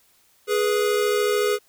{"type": "tone pair together", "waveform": "square", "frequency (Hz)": [416.9, 490.6], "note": ["G#4", "B4"], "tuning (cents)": [7, -12], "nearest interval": "minor third", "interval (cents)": 281, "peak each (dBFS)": [-21, -25], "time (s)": [0.47, 1.59], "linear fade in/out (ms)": 50, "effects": ["white hiss -60 dBFS RMS until 1.68 s"]}